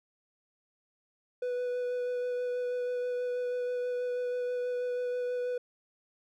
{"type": "tone with vibrato", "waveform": "triangle", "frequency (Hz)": 493.9, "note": "B4", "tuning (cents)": 0, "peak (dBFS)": -28, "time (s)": [1.42, 5.58], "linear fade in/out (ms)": 5, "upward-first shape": "sine", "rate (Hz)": 6.2, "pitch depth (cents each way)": 10, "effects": []}